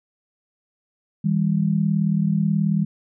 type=tone pair together; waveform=sine; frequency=161.49 / 200 Hz; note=E3 / G3; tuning=-35 / +35 cents; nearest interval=major third; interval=370 cents; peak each=-20 dBFS; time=1.24-2.85 s; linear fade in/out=10 ms; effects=none